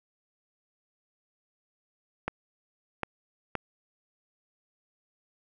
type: clicks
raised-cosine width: 0.5 ms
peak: -14 dBFS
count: 3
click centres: 2.28 / 3.033 / 3.553 s
effects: none